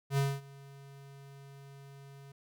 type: tone with ADSR envelope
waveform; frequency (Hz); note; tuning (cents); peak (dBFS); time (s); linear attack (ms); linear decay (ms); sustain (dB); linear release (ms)
square; 138.59; C#3; 0; -26; 0.1-2.32; 77; 230; -24; 5
effects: none